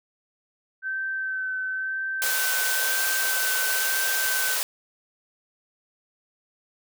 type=tone with vibrato; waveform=sine; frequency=1539 Hz; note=G6; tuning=32 cents flat; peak=-26 dBFS; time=0.82-4.58 s; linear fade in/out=50 ms; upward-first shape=sine; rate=1 Hz; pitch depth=18 cents each way
type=high-pass noise; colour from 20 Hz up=white; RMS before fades=-26 dBFS; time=2.22-4.63 s; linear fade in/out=0 ms; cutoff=430 Hz; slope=48 dB/octave
effects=none